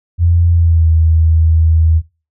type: tone with pitch glide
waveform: sine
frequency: 85.5 to 80.7 Hz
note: F2 to E2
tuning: -36 to -36 cents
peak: -7 dBFS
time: 0.18-2.02 s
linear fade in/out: 50 ms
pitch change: -100 cents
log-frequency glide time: 0.51-0.89 s
effects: noise-tail reverb RT60 0.3 s tail -20 dB re dry